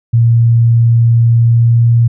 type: tone with pitch glide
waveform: sine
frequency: 116.54 to 117.35 Hz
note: A#2 to A#2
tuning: 0 to +12 cents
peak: -5 dBFS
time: 0.13-2.08 s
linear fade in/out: 10 ms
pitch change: +12 cents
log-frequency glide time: 1.4-1.86 s
effects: none